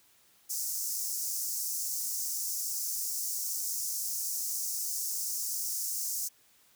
pink high-pass noise, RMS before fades -34 dBFS, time 0.49-6.29 s, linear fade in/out 20 ms, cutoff 5400 Hz, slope 48 dB/octave, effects white hiss -64 dBFS RMS until 6.75 s

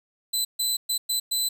20% pulse tone bursts at uneven times, 4020 Hz, B7, 30 cents sharp, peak -17 dBFS, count 5, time 0.33-0.45 / 0.59-0.77 / 0.89-0.98 / 1.09-1.2 / 1.31-1.49 s, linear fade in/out 10 ms, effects 9-bit

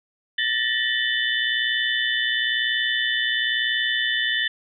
sine tone cluster, 1770 / 1891 / 3009 / 3537 Hz, A6 / A#6 / F#7 / A7, +10 / +24 / +28 / +8 cents, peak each -25 / -26 / -26 / -27 dBFS, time 0.38-4.48 s, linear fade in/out 5 ms, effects none

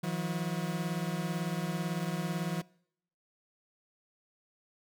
40% pulse beating tone pair, 161.7 / 179.7 Hz, E3 / F3, -33 / +50 cents, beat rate 18 Hz, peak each -34 / -33 dBFS, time 0.03-2.62 s, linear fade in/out 10 ms, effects noise-tail reverb RT60 0.7 s tail -24 dB re dry

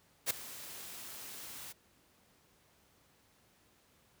white noise with ADSR envelope, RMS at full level -29 dBFS, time 0.26-1.73 s, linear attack 44 ms, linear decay 6 ms, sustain -18 dB, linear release 19 ms, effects pink hiss -68 dBFS RMS until 4.2 s + high-pass 60 Hz 12 dB/octave

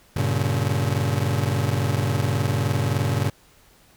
40% pulse chord, G diminished, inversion none, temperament just, 98 / 117.6 / 141.12 Hz, G2 / Bb2 / Db3, 0 / +16 / +31 cents, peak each -24 dBFS, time 0.16-3.3 s, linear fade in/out 5 ms, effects pink hiss -55 dBFS RMS until 3.96 s

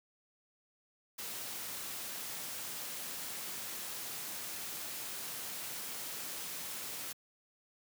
white noise, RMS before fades -42 dBFS, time 1.18-7.13 s, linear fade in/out 10 ms, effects high-pass 100 Hz 12 dB/octave

